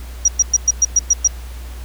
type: tone bursts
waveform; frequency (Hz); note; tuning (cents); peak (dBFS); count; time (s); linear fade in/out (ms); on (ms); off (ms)
sine; 5750; F8; +50; -8; 8; 0.25-1.276; 5; 32; 110
effects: added 60 Hz sine -28 dBFS peak until 1.84 s + pink hiss -41 dBFS RMS until 1.84 s